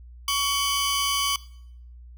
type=tone cluster; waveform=sawtooth; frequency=1123 / 3046 / 4809 Hz; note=C#6 / F#7 / D8; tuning=+22 / +50 / +40 cents; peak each=-22 / -23 / -27 dBFS; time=0.28-1.36 s; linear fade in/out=2 ms; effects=noise-tail reverb RT60 0.7 s tail -20 dB re dry + added 60 Hz sine -42 dBFS peak until 2.17 s